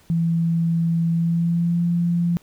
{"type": "tone with pitch glide", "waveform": "sine", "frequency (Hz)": [166.7, 171.98], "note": ["E3", "F3"], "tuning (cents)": [20, -26], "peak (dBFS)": -17, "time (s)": [0.1, 2.37], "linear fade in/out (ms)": 0, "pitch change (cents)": 54, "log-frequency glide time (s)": [1.11, 1.83], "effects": ["pink hiss -55 dBFS RMS until 2.42 s"]}